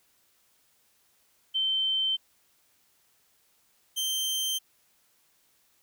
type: tone pair in turn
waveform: sine / sawtooth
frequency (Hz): 3100 / 3132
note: G7 / G7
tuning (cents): -20 / -2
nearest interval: unison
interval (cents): 18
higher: second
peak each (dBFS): -24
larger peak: neither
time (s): 1.54-2.17 / 3.96-4.59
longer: neither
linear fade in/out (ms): 20
effects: white hiss -67 dBFS RMS until 5.82 s